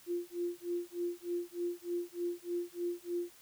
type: tone with tremolo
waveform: sine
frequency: 348.8 Hz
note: F4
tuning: 2 cents flat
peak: -31 dBFS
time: 0.06-3.33 s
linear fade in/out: 50 ms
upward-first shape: sine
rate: 3.3 Hz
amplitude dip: 100%
effects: white hiss -59 dBFS RMS until 3.41 s